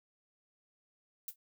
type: noise with exponential decay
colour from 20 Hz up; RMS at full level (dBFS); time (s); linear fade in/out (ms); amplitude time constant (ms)
violet; -36; 1.28-1.36; 2; 16
effects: none